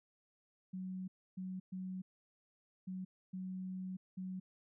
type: tone bursts at uneven times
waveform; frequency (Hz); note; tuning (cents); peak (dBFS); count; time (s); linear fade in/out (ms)
sine; 186.2; F#3; +11; -40; 6; 0.73-1.08 / 1.37-1.6 / 1.72-2.02 / 2.87-3.05 / 3.33-3.97 / 4.17-4.4; 10
effects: none